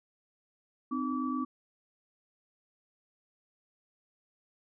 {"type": "tone cluster", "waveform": "sine", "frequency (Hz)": [257.7, 305.9, 1151], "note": ["C4", "D#4", "D6"], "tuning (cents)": [-26, -29, -35], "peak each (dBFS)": [-32, -36, -36], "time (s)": [0.91, 1.45], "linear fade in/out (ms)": 10, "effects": []}